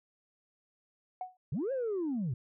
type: tone with exponential decay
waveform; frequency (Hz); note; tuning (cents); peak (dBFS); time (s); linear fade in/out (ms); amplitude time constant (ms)
sine; 738; F#5; -5; -31; 1.21-1.37; 2; 34
type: linear two-way sweep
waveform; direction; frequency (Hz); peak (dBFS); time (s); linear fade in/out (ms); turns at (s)
sine; up then down; 110 to 554.4 to 110; -29; 1.52-2.34; 5; 1.72
effects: tanh soft clip ceiling -28 dBFS